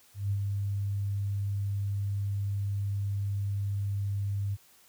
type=tone with ADSR envelope; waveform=sine; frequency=100 Hz; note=G2; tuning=35 cents sharp; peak=-25 dBFS; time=0.14-4.57 s; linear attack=170 ms; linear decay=62 ms; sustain=-3 dB; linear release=35 ms; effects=white hiss -60 dBFS RMS until 4.88 s